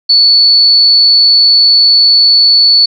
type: tone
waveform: sine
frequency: 4445 Hz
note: C#8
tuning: 4 cents sharp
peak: -3 dBFS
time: 0.09-2.86 s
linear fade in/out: 10 ms
effects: none